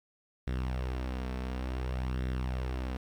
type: tone with flanger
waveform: sawtooth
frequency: 63.6 Hz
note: C2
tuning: 48 cents flat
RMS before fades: -34 dBFS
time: 0.47-2.97 s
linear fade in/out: 5 ms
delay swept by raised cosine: 0.54 to 4.54 ms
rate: 0.56 Hz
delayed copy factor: +0.5
effects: low-pass 4000 Hz 12 dB/octave + 10-bit